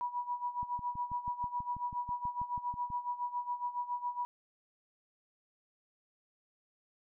sine tone with tremolo, 974 Hz, B5, 24 cents flat, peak -31 dBFS, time 0.01-4.25 s, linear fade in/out 0 ms, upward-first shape sine, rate 7.2 Hz, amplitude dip 80%
click train, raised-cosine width 5 ms, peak -35 dBFS, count 15, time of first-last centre 0.63-2.903 s, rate 6.16 Hz
effects none

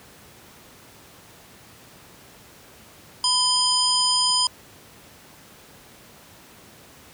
harmonic tone with a mistuned harmonic, 998 Hz, B5, 18 cents sharp, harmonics 1 / 3 / 5 / 7 / 9, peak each -25 / -26 / -20 / -30 / -28 dBFS, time 3.24-4.47 s, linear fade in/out 2 ms, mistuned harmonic 3, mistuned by +87 cents, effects pink hiss -48 dBFS RMS until 7.13 s + high-pass 80 Hz 12 dB/octave

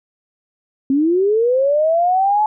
sine linear sweep, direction up, 261.5 to 864 Hz, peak -12 dBFS, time 0.9-2.46 s, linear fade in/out 2 ms, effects none

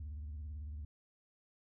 sine tone with vibrato, 74.7 Hz, D2, 30 cents sharp, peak -39 dBFS, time 0-0.85 s, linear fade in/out 5 ms, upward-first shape sine, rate 18 Hz, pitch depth 150 cents each way, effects tanh soft clip ceiling -40 dBFS

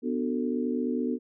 sine chord, B minor seventh, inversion none, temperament just, 246.9 / 296.3 / 370.4 / 444.5 Hz, B3 / D4 / F#4 / A4, 0 / +15 / +2 / +18 cents, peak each -28 / -33 / -34 / -34 dBFS, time 0.02-1.19 s, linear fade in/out 50 ms, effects none

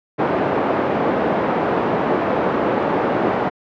white band-pass noise, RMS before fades -19 dBFS, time 0.18-3.5 s, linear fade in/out 20 ms, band 190 to 710 Hz, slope 12 dB/octave, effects low-pass 3000 Hz 12 dB/octave

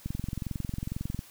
click train, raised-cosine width 5 ms, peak -20 dBFS, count 26, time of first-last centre 0.06-1.191 s, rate 22.1 Hz, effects white hiss -53 dBFS RMS until 1.3 s

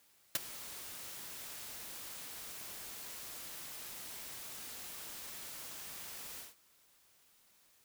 white noise with ADSR envelope, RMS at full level -29 dBFS, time 0.35-6.55 s, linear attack 3 ms, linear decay 22 ms, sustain -18 dB, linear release 160 ms, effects white hiss -68 dBFS RMS until 7.84 s

